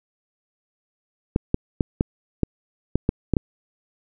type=clicks; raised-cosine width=3 ms; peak=-5 dBFS; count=9; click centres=1.361 / 1.544 / 1.808 / 2.009 / 2.433 / 2.956 / 3.091 / 3.337 / 3.368 s; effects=none